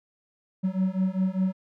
triangle beating tone pair, 185.6 / 190.6 Hz, F#3 / G3, +6 / -48 cents, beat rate 5 Hz, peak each -24 dBFS, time 0.63-1.53 s, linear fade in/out 20 ms, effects none

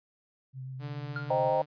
sine tone with vibrato, 130.81 Hz, C3, in tune, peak -37 dBFS, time 0.53-1.54 s, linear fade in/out 50 ms, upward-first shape sine, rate 7.4 Hz, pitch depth 18 cents each way
sawtooth tone with pitch glide, 146.83 to 147.94 Hz, D3 to D3, 0 to +13 cents, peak -35 dBFS, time 0.79-1.66 s, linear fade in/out 50 ms, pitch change +13 cents, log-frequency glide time 1.11-1.49 s
triangle tone with exponential decay, 1407 Hz, F6, 12 cents sharp, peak -29 dBFS, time 1.16-1.36 s, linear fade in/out 2 ms, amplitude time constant 42 ms
sine chord, C minor seventh, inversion none, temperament equal, 523.3 / 622.3 / 784 / 932.3 Hz, C5 / Eb5 / G5 / Bb5, 0 / 0 / 0 / 0 cents, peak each -28 / -29 / -30 / -32 dBFS, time 1.3-1.62 s, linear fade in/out 5 ms
effects resampled to 11025 Hz

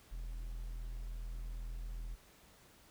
triangle tone, 41.28 Hz, E1, 3 cents sharp, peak -38 dBFS, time 0.11-2.16 s, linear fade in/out 20 ms, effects pink hiss -63 dBFS RMS until 2.9 s

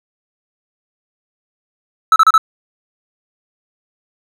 triangle tone bursts, 1309 Hz, E6, 13 cents flat, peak -3 dBFS, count 4, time 2.12-2.379 s, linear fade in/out 2 ms, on 40 ms, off 33 ms, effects none

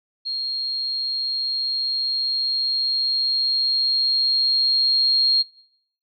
sine tone with level ramp, 4245 Hz, C8, 24 cents sharp, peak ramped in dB -24 to -15 dBFS, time 0.25-5.43 s, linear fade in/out 20 ms, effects noise-tail reverb RT60 0.7 s tail -23 dB re dry

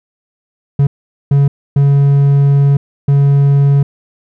triangle tone bursts at uneven times, 140.6 Hz, C#3, 25 cents sharp, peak -4 dBFS, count 4, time 0.79-0.87 / 1.31-1.48 / 1.76-2.77 / 3.08-3.83 s, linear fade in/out 5 ms, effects none

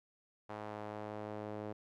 sawtooth tone with band-pass filter sweep, 105.8 Hz, G#2, 33 cents sharp, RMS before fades -44 dBFS, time 0.49-1.73 s, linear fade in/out 10 ms, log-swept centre 840 to 490 Hz, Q 1.2, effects none

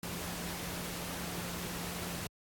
sine tone in noise, 174.61 Hz, F3, in tune, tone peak -43 dBFS, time 0.03-2.27 s, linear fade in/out 2 ms, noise pink, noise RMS -40 dBFS, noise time 0.03-2.27 s, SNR -6 dB, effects high-pass 60 Hz 12 dB/octave + AAC 64 kbps

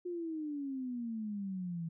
sine exponential sweep, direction down, 360 to 162.4 Hz, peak -36 dBFS, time 0.05-1.89 s, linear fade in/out 10 ms, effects none

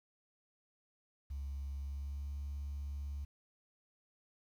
sine tone with pitch glide, 69.3 to 71 Hz, C#2 to C#2, 0 to +42 cents, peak -37 dBFS, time 1.3-3.25 s, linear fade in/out 10 ms, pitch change +42 cents, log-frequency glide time 1.79-2.31 s, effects tanh soft clip ceiling -36 dBFS + 11-bit

